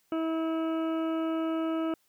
harmonic tone, 323.5 Hz, E4, 32 cents flat, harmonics 1 / 2 / 3 / 4 / 5 / 7 / 8 / 9, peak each -28 / -35 / -46 / -39 / -51 / -53 / -55 / -51 dBFS, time 0.12-1.94 s, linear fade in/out 2 ms, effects white hiss -70 dBFS RMS until 2.08 s

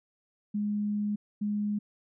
sine tone pair in turn, 207.7 / 207.7 Hz, G#3 / G#3, 0 / 0 cents, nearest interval unison, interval 0 cents, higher neither, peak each -27 dBFS, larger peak neither, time 0.54-1.16 / 1.41-1.79 s, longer first, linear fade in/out 10 ms, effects none

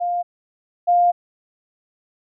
sine tone pair in turn, 703 / 703 Hz, F5 / F5, +11 / +11 cents, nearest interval unison, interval 0 cents, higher neither, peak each -19 / -12 dBFS, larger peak second, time 0-0.23 / 0.87-1.12 s, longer second, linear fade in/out 20 ms, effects none

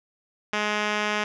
5% pulse tone with low-pass filter, 210 Hz, G#3, 19 cents sharp, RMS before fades -26 dBFS, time 0.53-1.24 s, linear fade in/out 2 ms, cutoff 4100 Hz, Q 1.5, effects none

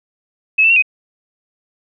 sine tone with pitch steps, 2583 / 2661 / 2740 / 2514 Hz, E7 / E7 / F7 / D#7, -36 / +16 / -34 / +17 cents, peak -8 dBFS, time 0.58-0.824 s, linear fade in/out 10 ms, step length 61 ms, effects none

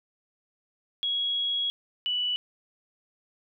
sine tone pair in turn, 3322 / 2960 Hz, G#7 / F#7, 0 / 0 cents, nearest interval major second, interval 200 cents, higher first, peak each -25 dBFS, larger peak neither, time 1.03-1.7 / 2.06-2.36 s, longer first, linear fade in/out 0 ms, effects none

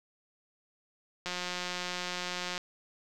click train, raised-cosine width 0.2 ms, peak -18 dBFS, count 237, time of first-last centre 1.26-2.578 s, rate 179 Hz, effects none

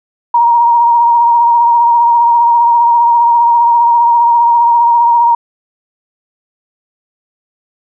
sine tone with vibrato, 942 Hz, A#5, 18 cents sharp, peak -5 dBFS, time 0.34-5.35 s, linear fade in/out 5 ms, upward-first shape triangle, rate 15 Hz, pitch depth 31 cents each way, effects none

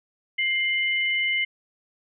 sine tone pair together, 2100 / 2978 Hz, C7 / F#7, +6 / +11 cents, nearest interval tritone, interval 605 cents, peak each -22 / -28 dBFS, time 0.38-1.45 s, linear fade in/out 10 ms, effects none

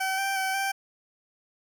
20% pulse tone with pitch steps, 764 / 782 / 765 / 782 Hz, G5 / G5 / G5 / G5, -45 / -4 / -42 / -4 cents, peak -21 dBFS, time 0-0.72 s, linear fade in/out 10 ms, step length 180 ms, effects none

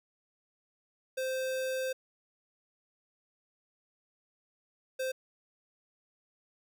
square tone bursts at uneven times, 521 Hz, C5, 7 cents flat, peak -32 dBFS, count 2, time 1.17-1.93 / 4.99-5.12 s, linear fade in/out 10 ms, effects none

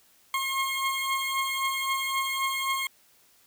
20% pulse beating tone pair, 1075 / 1078.8 Hz, C6 / C#6, +47 / -47 cents, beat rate 3.8 Hz, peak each -23 / -27 dBFS, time 0.34-2.87 s, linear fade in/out 2 ms, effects white hiss -61 dBFS RMS until 3.46 s

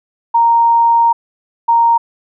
sine tone pair in turn, 930 / 930 Hz, A#5 / A#5, -4 / -4 cents, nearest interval unison, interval 0 cents, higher neither, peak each -7 dBFS, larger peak neither, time 0.34-1.13 / 1.68-1.98 s, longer first, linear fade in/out 10 ms, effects none

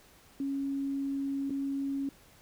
sine tone with dropouts, 275.8 Hz, C#4, 9 cents flat, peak -30 dBFS, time 0.4-2.09 s, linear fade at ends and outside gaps 2 ms, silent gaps 1.497-1.505 s, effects pink hiss -59 dBFS RMS until 2.41 s

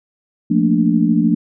sine chord, Bb major seventh, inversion second, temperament equal, 174.61 / 220 / 233.1 / 293.7 Hz, F3 / A3 / Bb3 / D4, 0 / 0 / 0 / 0 cents, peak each -17 dBFS, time 0.5-1.35 s, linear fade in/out 10 ms, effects none

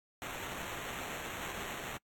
white noise with sample-and-hold, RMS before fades -42 dBFS, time 0.22-1.97 s, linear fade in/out 0 ms, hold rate 4900 Hz, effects noise-tail reverb RT60 0.1 s tail -25 dB re dry + AAC 64 kbps

